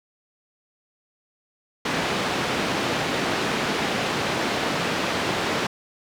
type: band-pass noise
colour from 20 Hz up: pink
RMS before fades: -25 dBFS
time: 1.85-5.67 s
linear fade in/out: 5 ms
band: 190 to 4000 Hz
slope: 12 dB/octave
effects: none